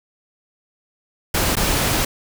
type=noise with dropouts; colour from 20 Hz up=pink; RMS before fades=-19 dBFS; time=1.34-2.05 s; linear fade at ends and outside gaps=5 ms; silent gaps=1.555-1.567 s; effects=none